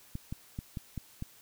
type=clicks; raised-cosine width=5 ms; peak=-24 dBFS; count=6; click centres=0.154 / 0.325 / 0.589 / 0.772 / 0.977 / 1.224 s; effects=white hiss -58 dBFS RMS until 1.41 s